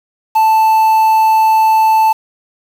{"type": "tone with quantisation", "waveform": "triangle", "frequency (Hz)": 880, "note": "A5", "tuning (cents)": 0, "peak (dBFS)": -5, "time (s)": [0.35, 2.13], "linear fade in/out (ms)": 10, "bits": 5, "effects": []}